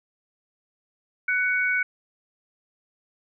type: tone pair together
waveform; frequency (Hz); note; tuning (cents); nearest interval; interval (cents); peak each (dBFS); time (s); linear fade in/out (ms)
sine; 1493 / 2237; F#6 / C#7; +15 / +15; perfect fifth; 700; -23 / -24; 1.28-1.83; 5
effects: none